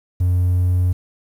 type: tone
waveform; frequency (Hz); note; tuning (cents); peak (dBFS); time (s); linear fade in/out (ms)
triangle; 90.1; F#2; -45; -11; 0.2-0.93; 10
effects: tanh soft clip ceiling -8 dBFS + 8-bit